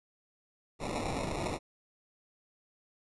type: noise with sample-and-hold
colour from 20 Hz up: white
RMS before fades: -35 dBFS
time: 0.79-1.59 s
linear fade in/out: 50 ms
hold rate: 1575 Hz
effects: resampled to 24000 Hz